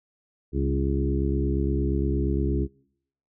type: harmonic tone with a mistuned harmonic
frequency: 68.6 Hz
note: C#2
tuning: 17 cents flat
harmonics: 1 / 2 / 3 / 4 / 5 / 6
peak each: -25 / -29 / -33 / -31 / -30 / -33 dBFS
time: 0.52-2.68 s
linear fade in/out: 50 ms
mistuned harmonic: 3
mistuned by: -23 cents
effects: noise-tail reverb RT60 0.7 s tail -24 dB re dry